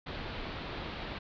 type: low-pass noise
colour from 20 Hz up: pink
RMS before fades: -40 dBFS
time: 0.06-1.19 s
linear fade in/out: 10 ms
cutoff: 4300 Hz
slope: 48 dB/octave
effects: none

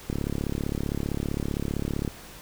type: click train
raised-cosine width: 3 ms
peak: -15 dBFS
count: 71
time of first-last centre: 0.1-2.077 s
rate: 35.4 Hz
effects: pink hiss -45 dBFS RMS until 2.41 s

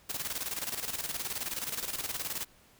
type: noise with tremolo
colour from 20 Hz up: white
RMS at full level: -34 dBFS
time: 0.09-2.45 s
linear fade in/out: 10 ms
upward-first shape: square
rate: 19 Hz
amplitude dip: 65%
effects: pink hiss -61 dBFS RMS until 2.79 s

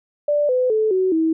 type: tone with pitch steps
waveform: sine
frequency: 587.3 / 505.4 / 434.9 / 374.3 / 322.1 Hz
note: D5 / B4 / A4 / F#4 / E4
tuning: 0 / +40 / -20 / +20 / -40 cents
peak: -15 dBFS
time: 0.28-1.33 s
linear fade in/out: 5 ms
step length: 210 ms
effects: none

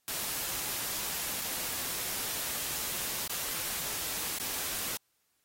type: noise with dropouts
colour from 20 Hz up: white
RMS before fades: -35 dBFS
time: 0.08-4.97 s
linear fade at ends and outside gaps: 0 ms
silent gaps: 1.415-1.418 / 3.276-3.296 / 4.385-4.399 s
effects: white hiss -75 dBFS RMS until 5.44 s + AAC 48 kbps

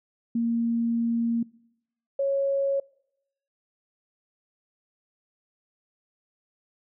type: tone pair in turn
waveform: sine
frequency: 232.4 / 551.7 Hz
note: A#3 / C#5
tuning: -5 / -8 cents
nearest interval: octave + minor third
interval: 1497 cents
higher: second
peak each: -22 dBFS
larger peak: neither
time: 0.35-1.43 / 2.19-2.8 s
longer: first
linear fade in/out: 5 ms
effects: noise-tail reverb RT60 0.8 s tail -24 dB re dry

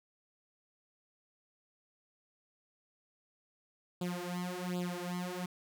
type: tone with flanger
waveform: sawtooth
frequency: 178.6 Hz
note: F3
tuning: 39 cents sharp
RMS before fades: -38 dBFS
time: 4.01-5.46 s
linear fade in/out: 5 ms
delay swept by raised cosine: 0.25 to 4.65 ms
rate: 1.3 Hz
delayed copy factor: +1
effects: none

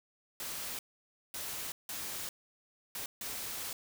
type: noise bursts at uneven times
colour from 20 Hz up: white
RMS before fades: -40 dBFS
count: 5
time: 0.4-0.79 / 1.34-1.72 / 1.89-2.29 / 2.95-3.06 / 3.21-3.73 s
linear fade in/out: 2 ms
effects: none

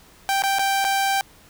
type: tone with dropouts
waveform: sawtooth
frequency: 784 Hz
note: G5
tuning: in tune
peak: -15 dBFS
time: 0.29-1.21 s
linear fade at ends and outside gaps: 0 ms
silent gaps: 0.421-0.437 / 0.586-0.593 / 0.843-0.849 s
effects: pink hiss -51 dBFS RMS until 1.49 s

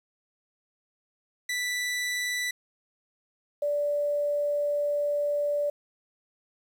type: tone pair in turn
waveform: sawtooth / sine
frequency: 1975.5 / 582.6 Hz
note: B6 / D5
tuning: 0 / -14 cents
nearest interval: octave + major sixth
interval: 2114 cents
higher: first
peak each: -24 dBFS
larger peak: neither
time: 1.49-2.51 / 3.62-5.7 s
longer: second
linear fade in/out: 5 ms
effects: low-pass 12000 Hz 12 dB/octave + 9-bit

